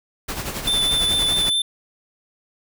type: noise with tremolo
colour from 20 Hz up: pink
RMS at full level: -26 dBFS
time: 0.28-1.5 s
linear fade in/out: 10 ms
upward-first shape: sine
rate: 11 Hz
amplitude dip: 55%
type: tone with vibrato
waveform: square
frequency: 3525 Hz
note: A7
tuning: 2 cents sharp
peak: -18 dBFS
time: 0.67-1.62 s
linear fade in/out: 5 ms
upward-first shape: sine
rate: 4.7 Hz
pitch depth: 18 cents each way
effects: none